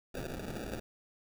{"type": "noise with sample-and-hold", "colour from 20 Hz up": "white", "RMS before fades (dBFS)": -40, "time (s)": [0.14, 0.8], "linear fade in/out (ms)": 10, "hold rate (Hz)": 1050, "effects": []}